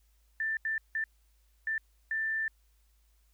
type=tone bursts at uneven times; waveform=sine; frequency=1776 Hz; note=A6; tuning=16 cents sharp; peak=-29 dBFS; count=5; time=0.4-0.57 / 0.65-0.78 / 0.95-1.04 / 1.67-1.78 / 2.11-2.48 s; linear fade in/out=2 ms; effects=added 53 Hz sine -64 dBFS peak until 3.33 s + white hiss -74 dBFS RMS until 3.33 s